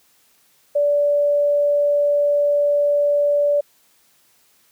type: tone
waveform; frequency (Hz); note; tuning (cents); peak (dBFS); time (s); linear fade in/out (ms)
sine; 580; D5; -22; -14; 0.75-3.61; 10
effects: white hiss -58 dBFS RMS until 4.71 s + high-pass 80 Hz 12 dB/octave